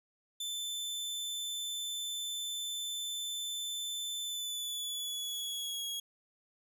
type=tone with pitch glide; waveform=sawtooth; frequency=3530 to 3313 Hz; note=A7 to G#7; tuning=+5 to -5 cents; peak=-33 dBFS; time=0.4-6 s; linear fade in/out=5 ms; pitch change=-110 cents; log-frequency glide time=4.22-5.85 s; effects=none